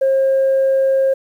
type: tone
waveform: sine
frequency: 536 Hz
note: C5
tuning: 42 cents sharp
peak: -10 dBFS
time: 0.01-1.14 s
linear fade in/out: 10 ms
effects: tanh soft clip ceiling -9 dBFS + 8-bit